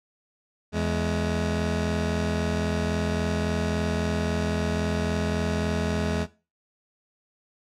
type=tone pair together; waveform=20% pulse; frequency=83.7 / 210.6 Hz; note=E2 / G#3; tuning=+27 / +24 cents; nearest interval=octave + major third; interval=1597 cents; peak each=-22 dBFS; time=0.72-6.27 s; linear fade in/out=50 ms; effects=noise-tail reverb RT60 0.3 s tail -17 dB re dry + low-pass 7000 Hz 12 dB/octave